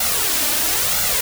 white noise with flanger, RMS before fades -19 dBFS, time 0-1.21 s, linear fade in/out 5 ms, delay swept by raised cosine 1.4 to 3.4 ms, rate 1 Hz, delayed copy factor +0.65, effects none

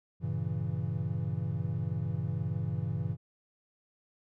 triangle chord, G diminished seventh, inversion none, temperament equal, 98 / 116.54 / 138.59 / 164.81 Hz, G2 / Bb2 / Db3 / Fb3, 0 / 0 / 0 / 0 cents, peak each -34 dBFS, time 0.2-3.17 s, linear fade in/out 50 ms, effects none

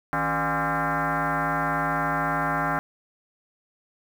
sine tone with frequency modulation, 277.2 Hz, C#4, in tune, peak -22 dBFS, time 0.13-2.79 s, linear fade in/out 0 ms, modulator 219 Hz, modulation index 6.7, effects 8-bit

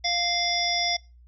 harmonic tone with a mistuned harmonic, 697 Hz, F5, 4 cents flat, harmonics 1 / 3 / 5 / 7 / 8, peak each -29 / -29 / -29 / -29 / -29 dBFS, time 0.04-0.97 s, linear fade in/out 10 ms, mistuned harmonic 7, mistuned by +54 cents, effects noise-tail reverb RT60 0.3 s tail -25 dB re dry + added 60 Hz sine -49 dBFS peak until 1.27 s

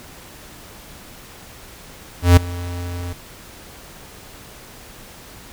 square tone with ADSR envelope, 88 Hz, F2, 14 cents sharp, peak -5 dBFS, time 2.22-3.13 s, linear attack 150 ms, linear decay 5 ms, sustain -21 dB, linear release 4 ms, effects pink hiss -41 dBFS RMS until 5.52 s

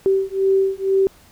sine beating tone pair, 385.6 / 387.7 Hz, G4 / G4, -28 / -19 cents, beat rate 2.1 Hz, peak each -18 dBFS, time 0.06-1.07 s, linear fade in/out 0 ms, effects pink hiss -50 dBFS RMS until 1.31 s

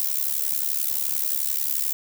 violet noise with amplitude modulation, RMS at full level -21 dBFS, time 0-1.93 s, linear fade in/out 0 ms, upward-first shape sine, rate 71.4 Hz, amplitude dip 90%, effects none

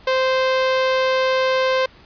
sawtooth tone, 521 Hz, C5, 7 cents flat, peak -12 dBFS, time 0.07-1.86 s, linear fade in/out 5 ms, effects pink hiss -48 dBFS RMS until 2.05 s + resampled to 11025 Hz

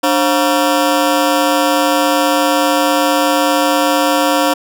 20% pulse ring-modulated tone, 415.3 Hz, G#4, in tune, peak -3 dBFS, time 0.03-4.54 s, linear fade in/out 10 ms, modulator 120 Hz, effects none

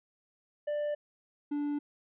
triangle tone pair in turn, 591 / 291.3 Hz, D5 / D4, +11 / -14 cents, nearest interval octave, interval 1225 cents, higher first, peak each -28 dBFS, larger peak neither, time 0.67-0.95 / 1.51-1.79 s, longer neither, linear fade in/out 10 ms, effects resampled to 8000 Hz

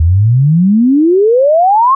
sine exponential sweep, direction up, 77.2 to 1108.7 Hz, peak -5 dBFS, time 0-1.95 s, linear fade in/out 5 ms, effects none

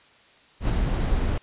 brown noise with ADSR envelope, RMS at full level -20 dBFS, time 0.6-1.38 s, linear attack 96 ms, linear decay 3 ms, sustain -3 dB, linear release 3 ms, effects white hiss -55 dBFS RMS until 1.42 s + resampled to 8000 Hz

